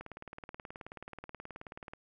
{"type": "click train", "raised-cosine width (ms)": 0.5, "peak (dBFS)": -29, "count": 37, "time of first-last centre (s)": [0.01, 1.935], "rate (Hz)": 18.7, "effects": []}